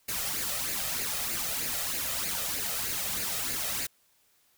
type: noise with flanger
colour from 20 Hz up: white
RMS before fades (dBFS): -32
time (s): 0.08-3.87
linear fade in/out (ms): 10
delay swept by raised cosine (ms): 0.43 to 1.63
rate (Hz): 3.2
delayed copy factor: +0.6
effects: white hiss -67 dBFS RMS until 4.57 s